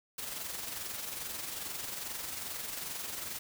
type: noise with amplitude modulation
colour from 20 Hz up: white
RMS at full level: -38 dBFS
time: 0.18-3.39 s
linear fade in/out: 5 ms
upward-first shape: sine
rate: 22.4 Hz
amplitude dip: 45%
effects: none